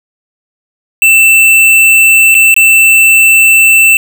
square tone with dropouts, 2668 Hz, E7, 20 cents sharp, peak -3 dBFS, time 1.02-3.97 s, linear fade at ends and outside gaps 1 ms, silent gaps 2.344-2.35 / 2.542-2.564 s, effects none

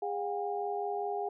sine tone cluster, 408.8 / 719 / 804 Hz, G#4 / F#5 / G5, -27 / -50 / +44 cents, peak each -35 / -36 / -37 dBFS, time 0.02-1.29 s, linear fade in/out 5 ms, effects none

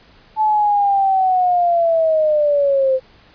sine linear sweep, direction down, 872 to 516 Hz, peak -12 dBFS, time 0.36-3 s, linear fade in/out 50 ms, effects pink hiss -49 dBFS RMS until 3.34 s + resampled to 11025 Hz

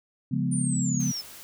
sine chord, C# dominant seventh, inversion none, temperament equal, 138.59 / 174.61 / 207.7 / 246.9 Hz, C#3 / E#3 / G#3 / B3, 0 / 0 / 0 / 0 cents, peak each -28 / -29 / -31 / -29 dBFS, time 0.31-1.12 s, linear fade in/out 10 ms
sine linear sweep, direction down, 9400 to 5170 Hz, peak -30 dBFS, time 0.51-1.22 s, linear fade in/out 20 ms
white noise, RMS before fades -45 dBFS, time 1-1.43 s, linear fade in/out 0 ms
effects none

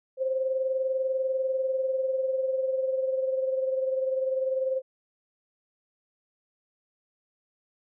sine tone pair together, 523 / 543.2 Hz, C5 / C#5, -1 / -35 cents, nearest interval minor second, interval 66 cents, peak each -25 / -34 dBFS, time 0.17-4.82 s, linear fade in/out 50 ms, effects none

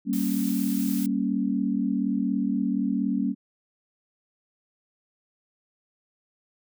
sine chord, G diminished, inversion none, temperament equal, 196 / 233.1 / 277.2 Hz, G3 / Bb3 / Db4, 0 / 0 / 0 cents, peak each -27 dBFS, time 0.05-3.35 s, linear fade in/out 50 ms
blue noise, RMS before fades -37 dBFS, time 0.13-1.06 s, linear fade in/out 0 ms
effects none

